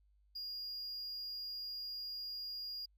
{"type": "tone", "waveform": "triangle", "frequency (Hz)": 4843, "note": "D#8", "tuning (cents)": -48, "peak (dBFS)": -40, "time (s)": [0.35, 2.86], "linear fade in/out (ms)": 10, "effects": ["added 50 Hz sine -67 dBFS peak until 2.97 s"]}